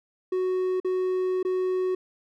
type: tone with dropouts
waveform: triangle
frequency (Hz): 370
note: F#4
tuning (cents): 0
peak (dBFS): -21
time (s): 0.32-1.95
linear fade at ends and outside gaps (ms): 5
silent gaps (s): 0.801-0.846 / 1.429-1.449
effects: none